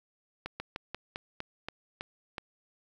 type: slowing click train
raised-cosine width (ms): 0.3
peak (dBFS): -20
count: 9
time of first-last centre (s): 0.46-2.382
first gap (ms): 140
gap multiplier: 1.15
effects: 9-bit